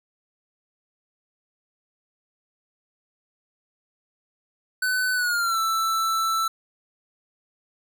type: tone with pitch glide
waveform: square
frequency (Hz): 1506 to 1326.3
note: F#6 to E6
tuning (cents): +30 to +10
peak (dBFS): -22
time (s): 4.82-6.48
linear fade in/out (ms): 5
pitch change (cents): -220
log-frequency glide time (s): 5.14-5.59
effects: none